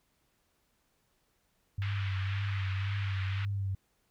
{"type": "tone with vibrato", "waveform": "sine", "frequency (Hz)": 98, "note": "G2", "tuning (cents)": 0, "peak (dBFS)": -30, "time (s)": [1.78, 3.75], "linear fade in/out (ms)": 5, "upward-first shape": "triangle", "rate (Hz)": 1.9, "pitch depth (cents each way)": 50}
{"type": "band-pass noise", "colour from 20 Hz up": "pink", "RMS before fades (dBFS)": -44, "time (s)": [1.82, 3.45], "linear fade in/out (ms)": 0, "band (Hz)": [1300, 3200], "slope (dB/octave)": 24}
{"effects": ["pink hiss -74 dBFS RMS until 4.1 s"]}